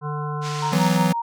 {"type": "harmonic tone", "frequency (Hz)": 148.8, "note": "D3", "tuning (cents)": 23, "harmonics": [1, 3, 5, 7, 9, 10], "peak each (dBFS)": [-26, -34, -36, -31, -38, -44], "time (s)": [0.01, 0.79], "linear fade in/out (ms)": 50}
{"type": "band-pass noise", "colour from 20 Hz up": "white", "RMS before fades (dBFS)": -35, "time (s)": [0.41, 1], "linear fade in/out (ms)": 50, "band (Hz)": [820, 6100], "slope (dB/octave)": 24}
{"type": "tone with tremolo", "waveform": "sine", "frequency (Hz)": 932.3, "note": "A#5", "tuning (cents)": 0, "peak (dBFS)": -21, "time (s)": [0.62, 1.22], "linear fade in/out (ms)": 5, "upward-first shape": "sine", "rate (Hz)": 5.8, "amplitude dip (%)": 90}
{"type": "chord", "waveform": "square", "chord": "E suspended second", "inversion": "none", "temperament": "just", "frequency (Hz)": [164.81, 185.42, 247.2], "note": ["E3", "F#3", "B3"], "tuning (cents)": [0, 4, 2], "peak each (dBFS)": [-21, -21, -27], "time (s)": [0.72, 1.13], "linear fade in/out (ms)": 10}
{"effects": []}